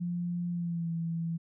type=tone with pitch glide; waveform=sine; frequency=174.61 to 166.15 Hz; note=F3 to E3; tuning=0 to +14 cents; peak=-30 dBFS; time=0-1.38 s; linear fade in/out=20 ms; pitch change=-86 cents; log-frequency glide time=0.5-0.91 s; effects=none